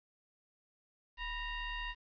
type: tone with frequency modulation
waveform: sine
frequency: 905 Hz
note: A5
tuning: 48 cents sharp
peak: -37 dBFS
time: 1.17-1.95 s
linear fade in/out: 50 ms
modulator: 943 Hz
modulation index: 2.4
effects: resampled to 11025 Hz + 11-bit